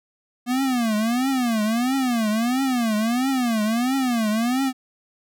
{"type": "tone with vibrato", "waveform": "square", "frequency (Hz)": 239.2, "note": "A#3", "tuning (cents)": 45, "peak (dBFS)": -20, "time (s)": [0.46, 4.73], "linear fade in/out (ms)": 50, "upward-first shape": "triangle", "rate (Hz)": 1.5, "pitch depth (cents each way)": 240, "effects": []}